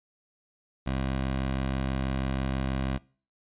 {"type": "tone", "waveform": "15% pulse", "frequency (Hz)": 66.2, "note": "C2", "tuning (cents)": 21, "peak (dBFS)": -21, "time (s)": [0.86, 2.98], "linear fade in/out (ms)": 10, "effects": ["noise-tail reverb RT60 0.4 s tail -22 dB re dry", "resampled to 8000 Hz"]}